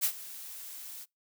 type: noise with ADSR envelope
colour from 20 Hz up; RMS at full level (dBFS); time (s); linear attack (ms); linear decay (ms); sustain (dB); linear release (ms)
blue; -26; 0.01-1.06; 31; 77; -18; 39
effects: noise-tail reverb RT60 0.2 s tail -26 dB re dry